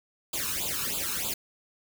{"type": "noise with flanger", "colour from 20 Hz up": "white", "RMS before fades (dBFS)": -31, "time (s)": [0.33, 1.34], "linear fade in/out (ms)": 5, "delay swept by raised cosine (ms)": [0.26, 0.78], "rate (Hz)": 3.2, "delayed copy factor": 0.95, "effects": []}